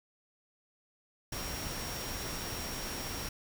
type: tone in noise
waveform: sine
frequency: 5590 Hz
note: F8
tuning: 1 cent sharp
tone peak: -44 dBFS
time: 1.32-3.29 s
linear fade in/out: 5 ms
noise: pink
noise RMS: -39 dBFS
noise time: 1.32-3.29 s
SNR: -8 dB
effects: none